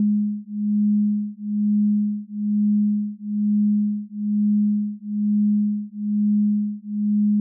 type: beating tone pair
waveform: sine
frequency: 207.7 / 208.8 Hz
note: G#3 / G#3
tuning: 0 / +10 cents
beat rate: 1.1 Hz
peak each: -21 dBFS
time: 0-7.4 s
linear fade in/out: 2 ms
effects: none